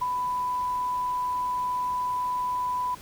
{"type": "tone with ADSR envelope", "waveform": "sine", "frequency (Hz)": 995, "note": "B5", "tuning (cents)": 13, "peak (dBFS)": -22, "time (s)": [0.01, 2.95], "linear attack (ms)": 12, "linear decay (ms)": 24, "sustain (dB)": -3, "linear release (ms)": 8, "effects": ["pink hiss -47 dBFS RMS until 3.01 s"]}